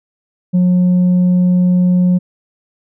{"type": "tone with tanh clipping", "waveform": "sine", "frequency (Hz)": 180, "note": "F#3", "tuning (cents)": -47, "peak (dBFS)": -9, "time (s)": [0.53, 2.19], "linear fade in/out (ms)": 20, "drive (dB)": 2, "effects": []}